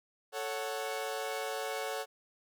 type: chord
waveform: sawtooth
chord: F# minor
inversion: first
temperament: equal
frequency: 440 / 554.4 / 740 Hz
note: A4 / C#5 / F#5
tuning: 0 / 0 / 0 cents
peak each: -35 / -35 / -36 dBFS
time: 0.32-2.06 s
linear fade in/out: 50 ms
effects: none